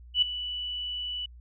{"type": "tone with ADSR envelope", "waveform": "sine", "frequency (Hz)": 2963, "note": "F#7", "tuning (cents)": 2, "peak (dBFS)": -17, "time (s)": [0.14, 1.26], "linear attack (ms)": 82, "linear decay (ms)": 5, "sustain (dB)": -14, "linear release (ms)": 6, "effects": ["added 60 Hz sine -46 dBFS peak until 1.4 s"]}